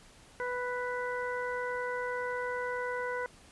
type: harmonic tone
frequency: 494.5 Hz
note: B4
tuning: 2 cents sharp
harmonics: 1 / 2 / 3 / 4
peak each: -35 / -38 / -38 / -42 dBFS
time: 0.4-3.26 s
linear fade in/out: 0 ms
effects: pink hiss -57 dBFS RMS until 3.51 s + resampled to 24000 Hz